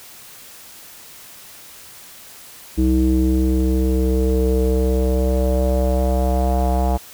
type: tone with low-pass filter sweep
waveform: square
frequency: 64.1 Hz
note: C2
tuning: 35 cents flat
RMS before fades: -17 dBFS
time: 2.77-6.98 s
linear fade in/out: 20 ms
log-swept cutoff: 310 to 770 Hz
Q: 5.1
effects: white hiss -41 dBFS RMS until 7.13 s